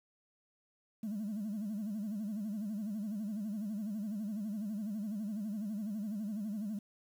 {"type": "tone with vibrato", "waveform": "sine", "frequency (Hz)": 210, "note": "G#3", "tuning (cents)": 19, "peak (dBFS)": -34, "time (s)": [1.03, 6.79], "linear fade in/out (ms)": 5, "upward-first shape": "sine", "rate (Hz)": 12, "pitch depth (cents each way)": 120, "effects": ["tanh soft clip ceiling -32 dBFS", "10-bit"]}